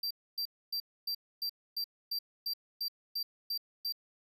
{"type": "tone bursts", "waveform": "square", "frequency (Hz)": 4704, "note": "D8", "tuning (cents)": 2, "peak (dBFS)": -33, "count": 12, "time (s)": [0.03, 3.924], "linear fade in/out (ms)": 5, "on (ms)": 77, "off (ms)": 270, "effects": []}